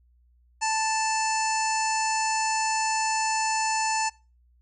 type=harmonic tone; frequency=880 Hz; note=A5; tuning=in tune; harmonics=1 / 2 / 3 / 5 / 6 / 7 / 8 / 9 / 10; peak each=-25 / -34 / -33 / -37 / -37 / -37 / -33 / -43 / -43 dBFS; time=0.61-4.1 s; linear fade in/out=20 ms; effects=noise-tail reverb RT60 0.3 s tail -22 dB re dry + added 60 Hz sine -58 dBFS peak until 4.61 s